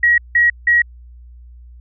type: tone bursts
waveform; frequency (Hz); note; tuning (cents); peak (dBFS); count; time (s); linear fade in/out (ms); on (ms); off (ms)
sine; 1905; A#6; +37; -9; 3; 0.03-0.82; 5; 150; 170
effects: added 60 Hz sine -37 dBFS peak until 1.8 s